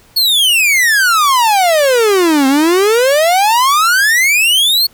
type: exponential two-way sweep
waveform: 45% pulse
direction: down then up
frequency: 4435 to 261.6 to 4435 Hz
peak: -8 dBFS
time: 0.16-4.87 s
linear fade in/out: 10 ms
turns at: 2.47 s
effects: pink hiss -47 dBFS RMS until 4.93 s